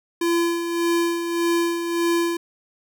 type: tone with tremolo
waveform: square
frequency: 340 Hz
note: F4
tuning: 46 cents flat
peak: -18 dBFS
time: 0.21-2.37 s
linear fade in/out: 5 ms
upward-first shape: sine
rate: 1.7 Hz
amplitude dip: 55%
effects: none